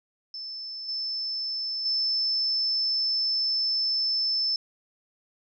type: tone with level steps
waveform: sine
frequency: 5274 Hz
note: E8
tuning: in tune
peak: -34 / -28 / -23 dBFS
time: 0.34-4.56 s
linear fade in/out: 2 ms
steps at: 0.88 / 1.85 s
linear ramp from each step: 10 ms
effects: none